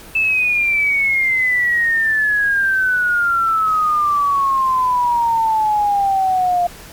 sine exponential sweep, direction down, 2637 to 698 Hz, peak -13 dBFS, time 0.15-6.67 s, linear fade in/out 5 ms, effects pink hiss -38 dBFS RMS until 6.92 s + Opus 48 kbps

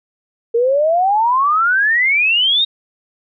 sine exponential sweep, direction up, 454.1 to 3786 Hz, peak -11 dBFS, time 0.54-2.65 s, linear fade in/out 10 ms, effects none

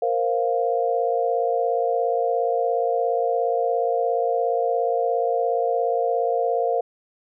sine chord, Bb suspended second, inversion none, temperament equal, 466.2 / 523.3 / 698.5 Hz, Bb4 / C5 / F5, 0 / 0 / 0 cents, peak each -23 / -25 / -23 dBFS, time 0.02-6.81 s, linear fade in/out 5 ms, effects none

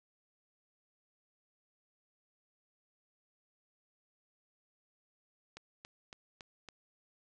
click train, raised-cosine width 0.2 ms, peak -30 dBFS, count 5, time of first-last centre 5.57-6.687 s, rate 3.58 Hz, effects resampled to 22050 Hz + 11-bit

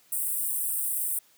pink high-pass noise, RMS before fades -29 dBFS, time 0.12-1.19 s, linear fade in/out 5 ms, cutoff 8300 Hz, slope 96 dB/octave, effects white hiss -61 dBFS RMS until 1.37 s + high-pass 80 Hz 12 dB/octave

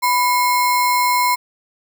sine tone with sample-and-hold, 990 Hz, B5, 4 cents sharp, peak -13 dBFS, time 0.02-1.36 s, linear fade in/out 20 ms, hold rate 3150 Hz, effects none

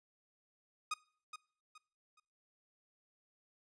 sawtooth tone with echo, 1244.5 Hz, D#6, in tune, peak -31 dBFS, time 0.91-0.94 s, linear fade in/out 5 ms, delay 420 ms, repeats 3, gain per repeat -10 dB, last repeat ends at 2.2 s, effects noise-tail reverb RT60 0.5 s tail -23 dB re dry + resampled to 22050 Hz

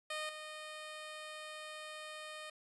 10% pulse tone with level steps, 615 Hz, D#5, 20 cents flat, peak -30 / -37 dBFS, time 0.1-2.5 s, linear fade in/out 5 ms, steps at 0.29 s, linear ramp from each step 2 ms, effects resampled to 22050 Hz + 12-bit

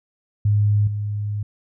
sine tone with level steps, 103.83 Hz, G#2, in tune, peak -14 / -22 dBFS, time 0.45-1.43 s, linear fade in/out 5 ms, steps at 0.87 s, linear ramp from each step 5 ms, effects none

